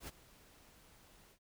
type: noise with ADSR envelope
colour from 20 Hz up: pink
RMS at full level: -45 dBFS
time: 0-1.39 s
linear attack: 80 ms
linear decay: 24 ms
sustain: -18 dB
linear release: 80 ms
effects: none